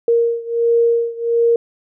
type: beating tone pair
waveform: sine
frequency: 466.2 / 467.6 Hz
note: A#4 / A#4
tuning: 0 / +5 cents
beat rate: 1.4 Hz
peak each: -15 / -17 dBFS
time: 0.08-1.56 s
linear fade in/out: 2 ms
effects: none